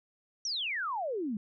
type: exponential sweep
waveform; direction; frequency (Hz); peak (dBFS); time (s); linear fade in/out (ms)
sine; down; 5920 to 197.3; -31; 0.45-1.37; 2
effects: none